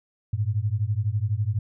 sine beating tone pair, 99.6 / 111.6 Hz, G2 / A2, +28 / +25 cents, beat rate 12 Hz, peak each -25 dBFS, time 0.33-1.59 s, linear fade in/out 5 ms, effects none

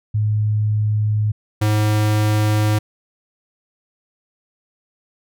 sine / square tone pair in turn, 106.4 / 106.4 Hz, G#2 / G#2, +42 / +42 cents, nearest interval unison, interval 0 cents, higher neither, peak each -15 dBFS, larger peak neither, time 0.14-1.32 / 1.61-2.79 s, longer neither, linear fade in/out 10 ms, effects none

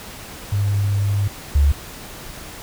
sine tone pair in turn, 100.8 / 71.28 Hz, G2 / C#2, +49 / +49 cents, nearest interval tritone, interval 600 cents, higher first, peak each -16 / -11 dBFS, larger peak second, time 0.52-1.28 / 1.55-1.72 s, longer first, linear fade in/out 5 ms, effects pink hiss -36 dBFS RMS until 2.62 s

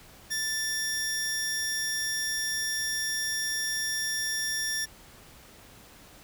sawtooth tone pair together, 1764 / 5600 Hz, A6 / F8, +4 / +4 cents, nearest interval octave + minor sixth, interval 2000 cents, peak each -28 dBFS, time 0.3-4.86 s, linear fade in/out 20 ms, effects pink hiss -52 dBFS RMS until 6.23 s

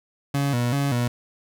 30% pulse tone with vibrato, 130.5 Hz, C3, 4 cents flat, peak -18 dBFS, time 0.34-1.08 s, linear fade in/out 5 ms, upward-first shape square, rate 2.6 Hz, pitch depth 130 cents each way, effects none

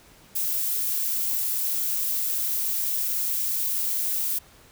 violet noise, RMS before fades -26 dBFS, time 0.35-4.39 s, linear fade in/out 10 ms, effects pink hiss -53 dBFS RMS until 4.71 s

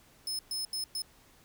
sawtooth tone bursts at uneven times, 5200 Hz, E8, 24 cents flat, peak -30 dBFS, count 4, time 0.27-0.39 / 0.51-0.65 / 0.73-0.84 / 0.95-1.02 s, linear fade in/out 2 ms, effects pink hiss -61 dBFS RMS until 1.44 s

